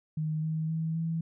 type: tone with pitch steps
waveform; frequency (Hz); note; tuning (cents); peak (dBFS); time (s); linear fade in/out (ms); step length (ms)
sine; 155.56 / 158.28 / 161.05 / 163.86; D#3 / D#3 / E3 / E3; 0 / +30 / -40 / -10; -28; 0.17-1.21; 5; 260
effects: none